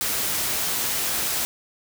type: noise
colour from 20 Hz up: white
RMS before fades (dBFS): -25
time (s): 0.01-1.45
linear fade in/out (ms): 0
effects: none